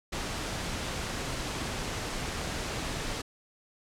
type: noise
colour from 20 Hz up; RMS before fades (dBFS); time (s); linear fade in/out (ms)
pink; -34; 0.12-3.22; 10
effects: low-pass 8000 Hz 12 dB/octave